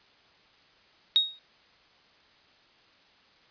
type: tone with exponential decay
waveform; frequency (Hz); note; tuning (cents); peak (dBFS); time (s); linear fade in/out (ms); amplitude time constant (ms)
sine; 3758; A#7; +13; -15; 1.16-1.39; 0; 50
effects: white hiss -60 dBFS RMS until 3.5 s + resampled to 11025 Hz